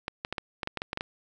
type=clicks; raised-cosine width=0.3 ms; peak=-15 dBFS; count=11; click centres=0.081 / 0.249 / 0.326 / 0.382 / 0.632 / 0.674 / 0.773 / 0.819 / 0.931 / 0.974 / 1.009 s; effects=none